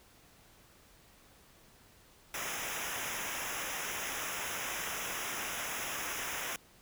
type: noise with comb filter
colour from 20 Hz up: pink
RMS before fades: -38 dBFS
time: 2.34-6.56 s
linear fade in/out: 2 ms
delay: 0.23 ms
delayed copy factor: -0.9
effects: pink hiss -61 dBFS RMS until 6.81 s